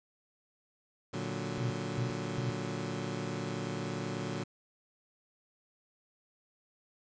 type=chord; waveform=20% pulse; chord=Bb augmented; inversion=none; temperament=equal; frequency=116.54 / 146.83 / 185 Hz; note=Bb2 / D3 / F#3; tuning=0 / 0 / 0 cents; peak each=-34 dBFS; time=1.13-4.44 s; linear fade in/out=10 ms
type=tone bursts; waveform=sine; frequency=123.47 Hz; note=B2; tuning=in tune; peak=-32 dBFS; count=3; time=1.58-2.5 s; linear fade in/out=0 ms; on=120 ms; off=280 ms
effects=resampled to 16000 Hz + 9-bit